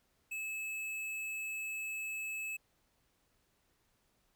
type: tone with tanh clipping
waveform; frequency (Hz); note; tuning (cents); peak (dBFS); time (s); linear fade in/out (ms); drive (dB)
sine; 2600; E7; -24; -39; 0.31-2.57; 10; 15
effects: pink hiss -75 dBFS RMS until 4.35 s